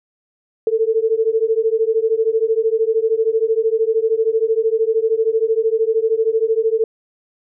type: beating tone pair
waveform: sine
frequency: 440 / 453 Hz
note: A4 / A#4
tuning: 0 / -50 cents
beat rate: 13 Hz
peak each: -17 dBFS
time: 0.67-6.84 s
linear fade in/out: 2 ms
effects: none